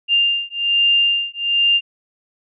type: beating tone pair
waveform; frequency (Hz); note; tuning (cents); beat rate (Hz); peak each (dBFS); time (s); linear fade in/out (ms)
sine; 2797 / 2798.2; F7 / F7; +2 / +3; 1.2; -17; 0.08-1.81; 50
effects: none